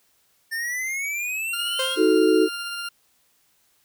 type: exponential sweep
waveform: square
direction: up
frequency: 1787 to 3300 Hz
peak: -26 dBFS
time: 0.51-1.96 s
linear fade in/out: 20 ms
type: tone with tremolo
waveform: 20% pulse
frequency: 1396.9 Hz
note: F6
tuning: in tune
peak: -23 dBFS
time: 1.53-2.89 s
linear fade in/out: 5 ms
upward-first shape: triangle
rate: 16 Hz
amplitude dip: 25%
type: tone with exponential decay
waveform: sawtooth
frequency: 523.3 Hz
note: C5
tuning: in tune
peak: -19 dBFS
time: 1.79-2.35 s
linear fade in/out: 5 ms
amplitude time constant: 120 ms
type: chord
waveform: sine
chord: D# diminished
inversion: none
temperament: equal with one note detuned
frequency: 315.7 / 370 / 440 Hz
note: D#4 / F#4 / A4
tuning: +25 / 0 / 0 cents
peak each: -19 dBFS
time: 1.96-2.49 s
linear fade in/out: 50 ms
effects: white hiss -64 dBFS RMS until 3.84 s